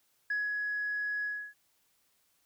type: tone with ADSR envelope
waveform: sine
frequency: 1678 Hz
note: G#6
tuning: 17 cents sharp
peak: -27 dBFS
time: 0.3-1.54 s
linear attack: 5 ms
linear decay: 190 ms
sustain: -3 dB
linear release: 300 ms
effects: tanh soft clip ceiling -26 dBFS + white hiss -72 dBFS RMS until 2.45 s